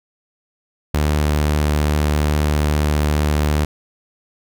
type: tone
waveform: sawtooth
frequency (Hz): 74.8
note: D2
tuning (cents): +32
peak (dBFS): -11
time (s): 0.94-3.65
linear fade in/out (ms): 5
effects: none